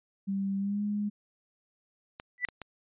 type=tone with pitch glide; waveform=sine; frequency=196 to 206.9 Hz; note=G3 to G#3; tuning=0 to -6 cents; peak=-28 dBFS; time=0.27-1.1 s; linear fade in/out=20 ms; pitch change=+94 cents; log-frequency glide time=0.58-0.82 s
type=clicks; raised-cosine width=0.3 ms; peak=-24 dBFS; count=3; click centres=2.199 / 2.487 / 2.617 s
type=tone with exponential growth; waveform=sine; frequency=1975.5 Hz; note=B6; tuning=in tune; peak=-22 dBFS; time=2.38-2.45 s; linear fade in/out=0 ms; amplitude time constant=15 ms
effects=resampled to 8000 Hz